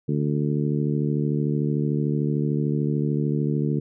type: harmonic tone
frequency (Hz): 73.42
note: D2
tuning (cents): 0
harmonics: 2 / 3 / 4 / 5 / 6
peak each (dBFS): -23 / -27 / -29 / -31 / -33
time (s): 0.08-3.8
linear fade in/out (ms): 10
effects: none